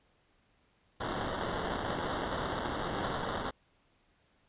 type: noise with sample-and-hold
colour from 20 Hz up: violet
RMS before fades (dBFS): -35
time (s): 1-3.51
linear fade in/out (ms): 10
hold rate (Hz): 2450
effects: pink hiss -70 dBFS RMS until 4.48 s + resampled to 8000 Hz